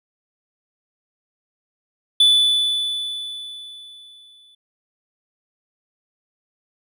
triangle tone with exponential decay, 3479 Hz, A7, 20 cents flat, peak -8 dBFS, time 2.2-4.55 s, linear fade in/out 5 ms, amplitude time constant 510 ms, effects none

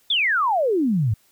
sine exponential sweep, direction down, 3616 to 98 Hz, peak -17 dBFS, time 0.1-1.14 s, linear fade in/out 5 ms, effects white hiss -60 dBFS RMS until 1.31 s

